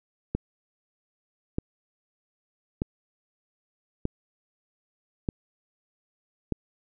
click train, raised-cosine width 3 ms, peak -13 dBFS, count 6, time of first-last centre 0.35-6.523 s, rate 0.81 Hz, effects none

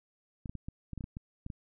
clicks, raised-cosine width 5 ms, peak -27 dBFS, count 11, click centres 0.458 / 0.495 / 0.553 / 0.685 / 0.933 / 0.977 / 1.008 / 1.041 / 1.169 / 1.464 / 1.502 s, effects none

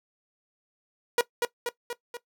sawtooth tone with echo, 479.5 Hz, A#4, 49 cents sharp, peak -15 dBFS, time 1.18-1.21 s, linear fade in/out 2 ms, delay 240 ms, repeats 4, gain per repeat -4 dB, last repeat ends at 2.17 s, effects noise-tail reverb RT60 0.1 s tail -18 dB re dry

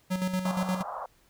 square tone with tremolo, 185 Hz, F#3, in tune, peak -26 dBFS, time 0.1-0.83 s, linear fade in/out 20 ms, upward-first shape square, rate 8.5 Hz, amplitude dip 55%
white band-pass noise, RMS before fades -37 dBFS, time 0.45-1.06 s, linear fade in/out 2 ms, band 560 to 1200 Hz, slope 48 dB/octave
effects pink hiss -64 dBFS RMS until 1.29 s

